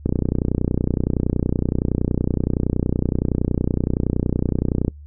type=click train; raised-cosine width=3 ms; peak=-6 dBFS; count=149; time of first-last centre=0.06-4.881 s; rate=30.7 Hz; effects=noise-tail reverb RT60 0.1 s tail -23 dB re dry + added 73 Hz sine -37 dBFS peak until 5.06 s